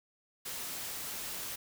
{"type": "noise", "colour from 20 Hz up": "white", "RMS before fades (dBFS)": -40, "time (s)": [0.45, 1.56], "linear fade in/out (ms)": 10, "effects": []}